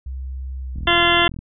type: tone with pitch glide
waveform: sine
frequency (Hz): 65.41 to 63.44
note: C2 to B1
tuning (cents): 0 to +47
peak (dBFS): -26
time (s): 0.06-0.89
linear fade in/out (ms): 5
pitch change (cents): -53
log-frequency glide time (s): 0.61-0.73
type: click train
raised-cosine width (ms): 5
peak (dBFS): -21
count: 27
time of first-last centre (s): 0.76-1.39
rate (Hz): 41.3
type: harmonic tone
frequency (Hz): 344.5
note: F4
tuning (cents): -24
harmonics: 1 / 2 / 3 / 4 / 5 / 6 / 8 / 9 / 10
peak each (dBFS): -22 / -22 / -22 / -22 / -22 / -22 / -22 / -22 / -22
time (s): 0.87-1.28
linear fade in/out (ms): 5
effects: none